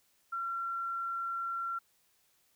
sine tone, 1365 Hz, F6, 40 cents flat, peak -33 dBFS, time 0.32-1.79 s, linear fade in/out 10 ms, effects white hiss -71 dBFS RMS until 2.55 s

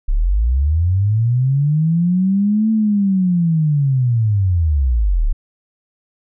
sine linear two-way sweep, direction up then down, 30.87 to 222.3 to 30.87 Hz, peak -12 dBFS, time 0.08-5.33 s, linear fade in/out 10 ms, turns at 2.71 s, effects none

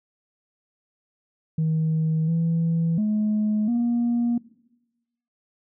sine tone with pitch steps, 158.8 / 165.6 / 212.6 / 237.6 Hz, D#3 / E3 / G#3 / A#3, +36 / +8 / +41 / +33 cents, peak -18 dBFS, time 1.58-4.38 s, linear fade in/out 5 ms, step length 700 ms, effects noise-tail reverb RT60 1.0 s tail -20 dB re dry + tanh soft clip ceiling -17 dBFS

